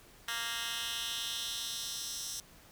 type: tone with high-pass filter sweep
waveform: 10% pulse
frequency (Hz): 232.3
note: A#3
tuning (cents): -6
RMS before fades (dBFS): -38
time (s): 0.28-2.4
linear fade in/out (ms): 2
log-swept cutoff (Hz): 2000 to 5700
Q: 1.8
effects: pink hiss -58 dBFS RMS until 2.71 s